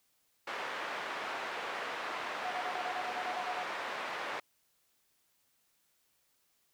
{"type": "band-pass noise", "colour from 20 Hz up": "pink", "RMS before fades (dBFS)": -39, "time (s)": [0.47, 4.4], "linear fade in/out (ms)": 5, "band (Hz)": [690, 2200], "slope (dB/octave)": 12}
{"type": "tone bursts", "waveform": "sine", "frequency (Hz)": 729, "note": "F#5", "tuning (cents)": -26, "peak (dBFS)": -36, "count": 12, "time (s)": [2.44, 3.637], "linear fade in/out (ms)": 10, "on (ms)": 75, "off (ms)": 27}
{"effects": ["white hiss -74 dBFS RMS until 6.73 s"]}